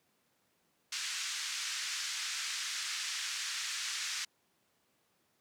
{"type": "band-pass noise", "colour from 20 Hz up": "white", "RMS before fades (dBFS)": -38, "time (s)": [0.92, 4.25], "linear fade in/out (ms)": 5, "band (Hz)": [1400, 6900], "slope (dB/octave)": 24, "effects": ["pink hiss -74 dBFS RMS until 5.4 s", "high-pass 150 Hz 12 dB/octave"]}